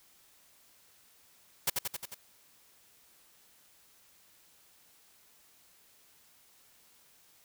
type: noise with echo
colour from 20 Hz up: white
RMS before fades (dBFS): -28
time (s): 1.67-1.7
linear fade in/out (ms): 5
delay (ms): 89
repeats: 5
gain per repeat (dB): -3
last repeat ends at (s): 2.145
effects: white hiss -63 dBFS RMS until 7.44 s